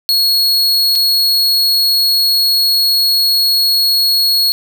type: tone with dropouts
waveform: 45% pulse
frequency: 4327 Hz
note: C#8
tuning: 43 cents flat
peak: -9 dBFS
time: 0.09-4.52 s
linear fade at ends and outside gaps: 0 ms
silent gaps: 0.954-0.958 s
effects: none